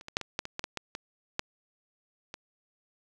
clicks, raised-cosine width 0.2 ms, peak -30 / -23 / -9 / -19 / -12 / -20 / -16 / -16 / -16 / -19 / -11 / -22 dBFS, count 12, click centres 0.011 / 0.084 / 0.169 / 0.213 / 0.391 / 0.454 / 0.594 / 0.641 / 0.773 / 0.951 / 1.394 / 2.341 s, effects none

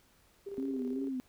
sine tone with tremolo, 397.9 Hz, G4, 26 cents sharp, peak -37 dBFS, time 0.46-1.09 s, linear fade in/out 10 ms, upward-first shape square, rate 18 Hz, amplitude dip 50%
sine tone with vibrato, 261.6 Hz, C4, in tune, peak -33 dBFS, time 0.58-1.2 s, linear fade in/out 0 ms, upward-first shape sine, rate 2.7 Hz, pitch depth 79 cents each way
effects pink hiss -66 dBFS RMS until 1.28 s

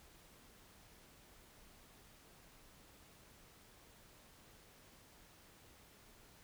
silence, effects pink hiss -63 dBFS RMS until 6.43 s

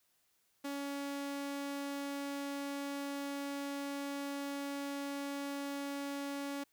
sawtooth tone, 281.2 Hz, C#4, 25 cents sharp, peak -34 dBFS, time 0.64-6.64 s, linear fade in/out 10 ms, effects white hiss -75 dBFS RMS until 6.72 s

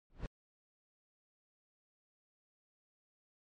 brown noise with exponential growth, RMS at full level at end -33 dBFS, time 0.1-0.26 s, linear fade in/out 0 ms, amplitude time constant 33 ms, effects low-pass 4000 Hz 12 dB/octave + MP3 48 kbps

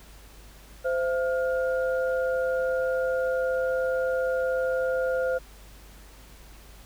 sine tone cluster, 518 / 671 / 1417 Hz, C5 / E5 / F6, -17 / +31 / +25 cents, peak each -24 / -33 / -33 dBFS, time 0.84-5.39 s, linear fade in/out 20 ms, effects added 50 Hz sine -48 dBFS peak until 6.85 s + pink hiss -52 dBFS RMS until 6.85 s

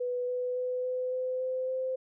sine tone with pitch steps, 493.9 / 497.9 / 502 / 506 / 510.1 / 514.3 / 518.5 Hz, B4 / B4 / B4 / B4 / C5 / C5 / C5, 0 / +14 / +28 / +42 / -44 / -30 / -16 cents, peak -29 dBFS, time 0-1.96 s, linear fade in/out 10 ms, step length 280 ms, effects none

